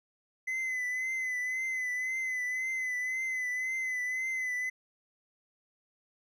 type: tone with vibrato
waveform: triangle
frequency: 2029 Hz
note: B6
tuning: 46 cents sharp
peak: -29 dBFS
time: 0.47-4.7 s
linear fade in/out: 10 ms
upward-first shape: triangle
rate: 1.9 Hz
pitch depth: 45 cents each way
effects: none